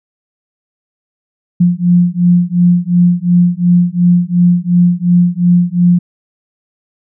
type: beating tone pair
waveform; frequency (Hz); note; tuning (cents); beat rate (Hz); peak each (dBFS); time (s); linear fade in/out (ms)
sine; 174.61 / 177.41; F3 / F3; 0 / +28; 2.8; -10; 1.6-5.99; 10
effects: none